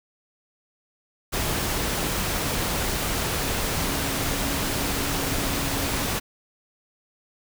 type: tone in noise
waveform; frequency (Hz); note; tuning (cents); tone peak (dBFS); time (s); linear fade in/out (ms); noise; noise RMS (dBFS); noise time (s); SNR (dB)
sine; 277.2; C#4; 0; -34; 3.78-6.07; 20; pink; -26; 1.32-6.2; -11
effects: none